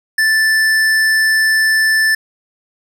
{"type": "tone with hard clipping", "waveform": "sine", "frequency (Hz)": 1760, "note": "A6", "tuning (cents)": 0, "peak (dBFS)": -12, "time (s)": [0.18, 2.15], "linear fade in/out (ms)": 5, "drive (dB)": 13, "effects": []}